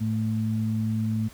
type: tone pair together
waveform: sine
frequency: 110 / 220 Hz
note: A2 / A3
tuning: 0 / 0 cents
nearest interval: octave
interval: 1200 cents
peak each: -26 dBFS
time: 0-1.29 s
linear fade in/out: 20 ms
effects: pink hiss -50 dBFS RMS until 1.33 s

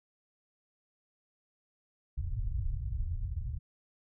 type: low-pass noise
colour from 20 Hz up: pink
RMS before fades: -34 dBFS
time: 2.17-3.59 s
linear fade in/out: 10 ms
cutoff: 120 Hz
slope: 48 dB/octave
effects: none

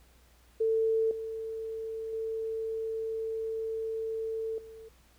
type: tone with level steps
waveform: sine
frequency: 446 Hz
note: A4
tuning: 23 cents sharp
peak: -24 / -34 / -31 / -45 dBFS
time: 0.6-4.89 s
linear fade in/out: 10 ms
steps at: 1.11 / 2.13 / 4.58 s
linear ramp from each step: 2 ms
effects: added 60 Hz sine -60 dBFS peak until 5.18 s + pink hiss -64 dBFS RMS until 5.18 s

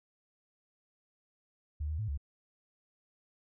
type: tone with pitch steps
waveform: sine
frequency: 74.6 / 77.4 / 108.1 / 70.8 Hz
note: D2 / D#2 / A2 / C#2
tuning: +28 / -9 / -30 / +37 cents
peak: -32 dBFS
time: 1.8-2.176 s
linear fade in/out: 10 ms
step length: 94 ms
effects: none

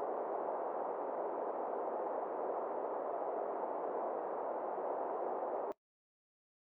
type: band-pass noise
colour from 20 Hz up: pink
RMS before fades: -39 dBFS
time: 0-5.72 s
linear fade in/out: 0 ms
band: 430 to 850 Hz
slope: 24 dB/octave
effects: noise-tail reverb RT60 0.1 s tail -19 dB re dry

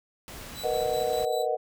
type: noise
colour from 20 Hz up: pink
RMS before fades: -42 dBFS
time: 0.28-1.25 s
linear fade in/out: 0 ms
type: tone with tremolo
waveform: sawtooth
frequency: 3951 Hz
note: B7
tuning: in tune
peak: -34 dBFS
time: 0.54-1.47 s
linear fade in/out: 50 ms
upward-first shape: square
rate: 5.1 Hz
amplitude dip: 50%
type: chord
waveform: sine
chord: B major seventh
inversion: third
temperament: just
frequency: 463 / 493.9 / 617.4 / 740.8 Hz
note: A#4 / B4 / D#5 / F#5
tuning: -12 / 0 / -14 / +2 cents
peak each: -30 dBFS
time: 0.63-1.57 s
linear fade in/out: 20 ms
effects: none

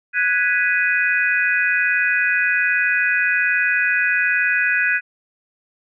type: chord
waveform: sine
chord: G# minor seventh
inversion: third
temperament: equal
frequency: 1480 / 1661.2 / 1975.5 / 2489 Hz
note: F#6 / G#6 / B6 / D#7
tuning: 0 / 0 / 0 / 0 cents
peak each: -20 / -20 / -24 / -21 dBFS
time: 0.13-5.01 s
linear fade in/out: 50 ms
effects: none

